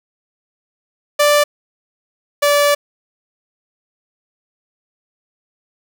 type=tone pair in turn; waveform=sawtooth; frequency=587.3 / 579.2 Hz; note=D5 / D5; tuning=0 / -24 cents; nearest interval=unison; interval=24 cents; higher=first; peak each=-6 / -7 dBFS; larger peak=first; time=1.19-1.44 / 2.42-2.75 s; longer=second; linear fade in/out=10 ms; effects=none